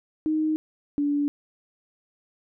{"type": "tone pair in turn", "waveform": "sine", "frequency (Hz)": [311.1, 288.9], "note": ["D#4", "D4"], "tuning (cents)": [0, -28], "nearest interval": "minor second", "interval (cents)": 128, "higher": "first", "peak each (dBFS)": -21, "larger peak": "neither", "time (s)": [[0.26, 0.56], [0.98, 1.28]], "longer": "neither", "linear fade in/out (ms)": 0, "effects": []}